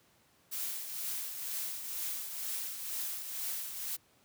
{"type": "noise with tremolo", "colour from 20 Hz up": "blue", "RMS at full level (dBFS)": -36, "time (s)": [0.51, 3.97], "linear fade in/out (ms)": 20, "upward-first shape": "triangle", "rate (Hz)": 2.1, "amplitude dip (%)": 55, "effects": ["pink hiss -67 dBFS RMS until 4.24 s", "high-pass 100 Hz 12 dB/octave"]}